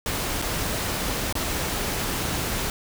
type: noise with dropouts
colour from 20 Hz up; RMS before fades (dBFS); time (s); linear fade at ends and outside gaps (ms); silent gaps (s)
pink; -27; 0.06-2.7; 1; 0.417-0.422 / 1.326-1.353
effects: none